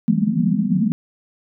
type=band-pass noise; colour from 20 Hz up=white; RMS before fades=-18 dBFS; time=0.08-0.92 s; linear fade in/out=0 ms; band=160 to 240 Hz; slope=96 dB/octave; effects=none